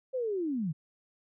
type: linear sweep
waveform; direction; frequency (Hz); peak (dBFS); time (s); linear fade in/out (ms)
sine; down; 533 to 141.2; -29; 0.13-0.73; 20
effects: none